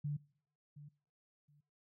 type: tone with echo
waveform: sine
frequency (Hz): 146.3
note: D3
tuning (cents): -6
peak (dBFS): -35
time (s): 0.04-0.17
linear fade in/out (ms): 10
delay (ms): 720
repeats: 2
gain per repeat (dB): -15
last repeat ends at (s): 1.61
effects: noise-tail reverb RT60 0.6 s tail -23 dB re dry